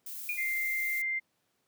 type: noise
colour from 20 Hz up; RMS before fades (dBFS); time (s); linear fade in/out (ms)
violet; -41; 0.06-1.02; 5
type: tone with exponential decay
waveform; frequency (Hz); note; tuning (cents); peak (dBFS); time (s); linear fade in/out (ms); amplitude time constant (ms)
sine; 2431; D#7; -41; -28; 0.29-0.58; 2; 62
type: tone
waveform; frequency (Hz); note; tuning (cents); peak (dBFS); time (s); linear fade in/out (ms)
sine; 2093; C7; 0; -29; 0.37-1.2; 20
effects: pink hiss -75 dBFS RMS until 1.67 s + high-pass 150 Hz 12 dB/octave